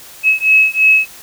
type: beating tone pair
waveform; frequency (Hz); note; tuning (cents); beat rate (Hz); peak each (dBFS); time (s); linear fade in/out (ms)
sine; 2573 / 2576; E7 / E7; -43 / -41; 3; -11; 0.23-1.08; 50
effects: white hiss -37 dBFS RMS until 1.22 s